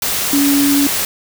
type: tone in noise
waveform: sine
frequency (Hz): 282.3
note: C#4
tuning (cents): +32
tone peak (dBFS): -11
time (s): 0.33-0.87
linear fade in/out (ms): 2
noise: white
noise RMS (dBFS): -18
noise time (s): 0.02-1.05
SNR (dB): +4
effects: none